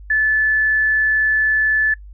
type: tone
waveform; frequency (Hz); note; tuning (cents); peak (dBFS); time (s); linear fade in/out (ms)
sine; 1738; A6; -22; -13; 0.1-1.94; 5
effects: noise-tail reverb RT60 0.1 s tail -23 dB re dry + added 50 Hz sine -35 dBFS peak until 2.13 s